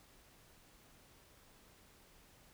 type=silence; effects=pink hiss -64 dBFS RMS until 2.53 s